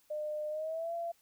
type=tone with pitch glide; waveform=sine; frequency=605 to 679.1 Hz; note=D#5 to F5; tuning=-49 to -49 cents; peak=-34 dBFS; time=0.1-1.12 s; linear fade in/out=10 ms; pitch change=+200 cents; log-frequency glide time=0.49-0.93 s; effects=white hiss -69 dBFS RMS until 1.21 s